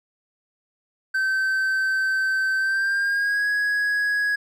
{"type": "tone with pitch glide", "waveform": "triangle", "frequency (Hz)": [1545, 1665.5], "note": ["G6", "G#6"], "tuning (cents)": [-26, 4], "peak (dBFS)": -18, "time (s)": [1.14, 4.36], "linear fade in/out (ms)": 10, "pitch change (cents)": 130, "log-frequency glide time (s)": [2.57, 3.48], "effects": []}